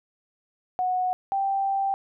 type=tone pair in turn; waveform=sine; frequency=735 / 783.9 Hz; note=F#5 / G5; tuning=-12 / 0 cents; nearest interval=minor second; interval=112 cents; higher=second; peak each=-22 / -22 dBFS; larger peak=neither; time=0.79-1.13 / 1.32-1.94 s; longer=second; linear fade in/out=0 ms; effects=none